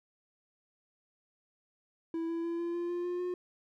triangle tone with pitch steps, 329.6 / 333.6 / 337.7 / 341.8 / 346 / 350.2 / 354.5 / 358.8 Hz, E4 / E4 / E4 / F4 / F4 / F4 / F4 / F4, 0 / +21 / +42 / -37 / -16 / +5 / +26 / +47 cents, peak -30 dBFS, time 2.14-3.34 s, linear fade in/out 2 ms, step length 150 ms, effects none

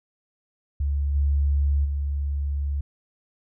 sine tone with level steps, 71 Hz, C#2, 42 cents sharp, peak -21 / -18 / -23 dBFS, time 0.8-2.81 s, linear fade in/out 5 ms, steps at 1.14 / 1.84 s, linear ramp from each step 20 ms, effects none

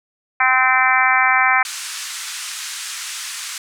harmonic tone, 258.3 Hz, C4, 22 cents flat, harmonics 3 / 4 / 5 / 6 / 7 / 8 / 9, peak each -20 / -20 / -20 / -20 / -20 / -20 / -20 dBFS, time 0.4-1.63 s, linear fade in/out 5 ms
white band-pass noise, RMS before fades -29 dBFS, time 1.65-3.58 s, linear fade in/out 2 ms, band 1200 to 9000 Hz, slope 24 dB/octave
effects none

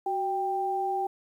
sine tone pair together, 373.8 / 788 Hz, F#4 / G5, +18 / +9 cents, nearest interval octave + minor second, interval 1291 cents, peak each -32 / -27 dBFS, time 0.06-1.07 s, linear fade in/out 5 ms, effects 10-bit

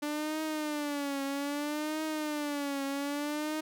sawtooth tone with vibrato, 293.7 Hz, D4, in tune, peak -28 dBFS, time 0.02-3.61 s, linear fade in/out 10 ms, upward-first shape triangle, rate 0.62 Hz, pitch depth 120 cents each way, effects none

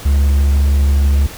triangle tone, 70.1 Hz, C#2, 20 cents sharp, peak -7 dBFS, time 0.05-1.27 s, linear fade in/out 10 ms, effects pink hiss -32 dBFS RMS until 1.37 s

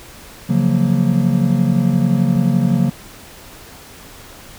triangle chord, Gb major seventh, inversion second, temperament just, 138.75 / 173.43 / 185 / 231.2 Hz, Db3 / F3 / Gb3 / Bb3, +2 / -12 / 0 / -14 cents, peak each -16 dBFS, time 0.49-2.9 s, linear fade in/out 10 ms, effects pink hiss -39 dBFS RMS until 4.58 s

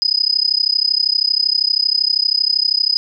sine tone with amplitude modulation, 5000 Hz, D#8, 8 cents sharp, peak -9 dBFS, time 0.02-2.97 s, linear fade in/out 0 ms, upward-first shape sine, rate 32.7 Hz, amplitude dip 100%, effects none

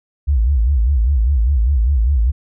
sine tone with vibrato, 62.8 Hz, B1, 30 cents sharp, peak -11 dBFS, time 0.27-2.32 s, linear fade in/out 20 ms, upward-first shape sine, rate 5 Hz, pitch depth 260 cents each way, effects none

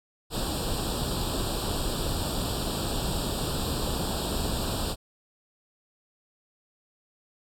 pink noise with comb filter, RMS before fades -29 dBFS, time 0.3-4.96 s, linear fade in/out 50 ms, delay 0.24 ms, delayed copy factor +1, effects low-pass 12000 Hz 12 dB/octave

